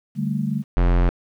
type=chord; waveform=sine; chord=D suspended fourth; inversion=none; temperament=equal; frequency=146.83 / 196 / 220 Hz; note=D3 / G3 / A3; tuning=0 / 0 / 0 cents; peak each=-25 dBFS; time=0.15-0.64 s; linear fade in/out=50 ms
type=tone; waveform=square; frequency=43.89 Hz; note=F1; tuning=9 cents sharp; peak=-15 dBFS; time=0.77-1.09 s; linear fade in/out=0 ms
effects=low-pass 2000 Hz 12 dB/octave + 9-bit